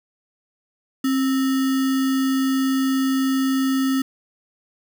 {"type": "tone with sample-and-hold", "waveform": "sine", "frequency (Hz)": 266.3, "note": "C4", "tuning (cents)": 31, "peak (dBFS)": -17, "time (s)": [1.04, 4.02], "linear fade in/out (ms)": 5, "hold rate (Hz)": 1575, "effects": []}